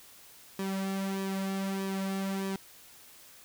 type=tone with flanger; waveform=sawtooth; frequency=193.5 Hz; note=G3; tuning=22 cents flat; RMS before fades=-33 dBFS; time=0.59-2.56 s; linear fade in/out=2 ms; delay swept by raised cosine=1.4 to 3.2 ms; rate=1.6 Hz; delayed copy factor=-0.65; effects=white hiss -54 dBFS RMS until 3.44 s